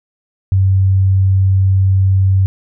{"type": "tone", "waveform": "sine", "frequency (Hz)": 95.7, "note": "G2", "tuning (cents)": -41, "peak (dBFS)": -8, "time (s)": [0.52, 2.46], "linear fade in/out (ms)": 0, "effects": []}